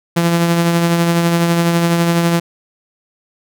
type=tone with tremolo; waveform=sawtooth; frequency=169.7 Hz; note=F3; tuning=49 cents flat; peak=-6 dBFS; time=0.16-2.4 s; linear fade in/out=10 ms; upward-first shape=triangle; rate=12 Hz; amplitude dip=40%; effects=none